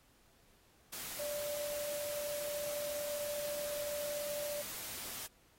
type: tone in noise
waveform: sine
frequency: 587 Hz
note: D5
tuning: 1 cent flat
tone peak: -38 dBFS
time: 1.19-4.62 s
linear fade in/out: 10 ms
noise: white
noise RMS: -44 dBFS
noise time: 0.92-5.27 s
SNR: +3 dB
effects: pink hiss -68 dBFS RMS until 5.58 s + AAC 48 kbps